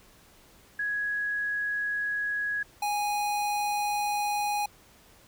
sine / square tone pair in turn, 1668 / 827.3 Hz, G#6 / G#5, +7 / -7 cents, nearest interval octave, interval 1214 cents, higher first, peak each -27 dBFS, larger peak neither, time 0.79-2.63 / 2.82-4.66 s, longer neither, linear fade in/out 5 ms, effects pink hiss -57 dBFS RMS until 5.27 s

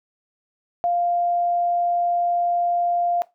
sine tone, 698 Hz, F5, 1 cent flat, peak -18 dBFS, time 0.84-3.22 s, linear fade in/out 0 ms, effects noise-tail reverb RT60 0.2 s tail -18 dB re dry

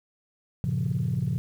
sine chord, G half-diminished seventh, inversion none, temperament equal, 98 / 116.54 / 138.59 / 174.61 Hz, G2 / Bb2 / Db3 / F3, 0 / 0 / 0 / 0 cents, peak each -33 / -28 / -27 / -29 dBFS, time 0.64-1.38 s, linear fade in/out 0 ms, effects tanh soft clip ceiling -18 dBFS + 9-bit

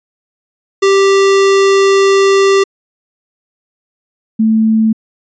square / sine tone pair in turn, 391.9 / 220.7 Hz, G4 / A3, 0 / +5 cents, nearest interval minor seventh, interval 995 cents, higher first, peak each -7 dBFS, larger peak neither, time 0.82-2.64 / 4.39-4.93 s, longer first, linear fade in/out 10 ms, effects resampled to 16000 Hz

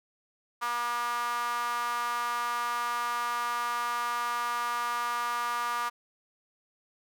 sawtooth tone with high-pass filter, 239.3 Hz, A#3, 46 cents sharp, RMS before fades -31 dBFS, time 0.61-5.9 s, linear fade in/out 20 ms, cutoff 1100 Hz, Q 6.9, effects none

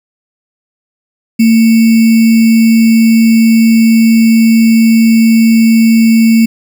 sine tone with sample-and-hold, 226.1 Hz, A3, 47 cents sharp, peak -3 dBFS, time 1.39-6.46 s, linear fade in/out 10 ms, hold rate 2450 Hz, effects none

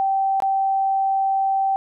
sine tone with dropouts, 777 Hz, G5, 16 cents flat, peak -17 dBFS, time 0-1.76 s, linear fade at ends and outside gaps 0 ms, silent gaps 0.402-0.422 s, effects none

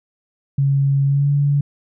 sine tone with pitch glide, 138.59 to 142.9 Hz, C#3 to D3, 0 to -47 cents, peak -13 dBFS, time 0.58-1.61 s, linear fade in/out 5 ms, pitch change +53 cents, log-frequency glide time 1.05-1.3 s, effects none

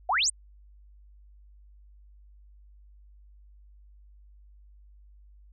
sine exponential sweep, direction up, 659.3 to 9110 Hz, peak -22 dBFS, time 0.09-0.3 s, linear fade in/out 5 ms, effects added 50 Hz sine -51 dBFS peak until 5.52 s

